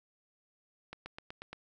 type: accelerating click train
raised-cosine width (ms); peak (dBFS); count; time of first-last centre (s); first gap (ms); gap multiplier
0.3; -27; 6; 0.93-1.53; 130; 0.96
effects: none